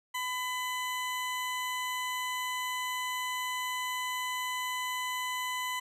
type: tone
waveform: 20% pulse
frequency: 1004 Hz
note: B5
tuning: 28 cents sharp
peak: -27 dBFS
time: 0.14-5.8 s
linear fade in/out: 10 ms
effects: resampled to 32000 Hz + 11-bit